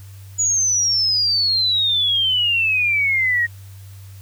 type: exponential sweep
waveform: sine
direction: down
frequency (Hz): 6910 to 1864.7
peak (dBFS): -15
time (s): 0.38-3.47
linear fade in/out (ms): 20
effects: added 97 Hz sine -36 dBFS peak until 4.21 s + white hiss -50 dBFS RMS until 4.21 s